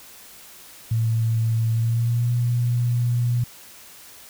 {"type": "tone with pitch glide", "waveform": "sine", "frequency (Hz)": [113.3, 120.73], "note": ["A#2", "B2"], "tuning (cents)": [-49, -39], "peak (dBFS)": -18, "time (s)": [0.91, 3.44], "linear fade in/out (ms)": 5, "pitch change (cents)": 110, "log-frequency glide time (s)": [1.72, 2.32], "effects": ["white hiss -45 dBFS RMS until 4.29 s"]}